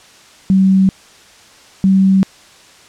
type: tone pair in turn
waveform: sine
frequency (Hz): 191 / 191.8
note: G3 / G3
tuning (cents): -45 / -37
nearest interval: unison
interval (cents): 8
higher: second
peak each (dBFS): -7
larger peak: neither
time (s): 0.5-0.89 / 1.84-2.23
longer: neither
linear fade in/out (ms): 0
effects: white hiss -43 dBFS RMS until 2.88 s + low-pass 7000 Hz 12 dB/octave